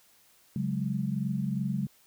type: chord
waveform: sine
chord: C# suspended fourth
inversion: none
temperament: equal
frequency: 138.59 / 185 / 207.7 Hz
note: C#3 / F#3 / G#3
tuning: 0 / 0 / 0 cents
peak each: -32 dBFS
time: 0.56-1.87 s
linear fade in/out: 2 ms
effects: white hiss -62 dBFS RMS until 2.06 s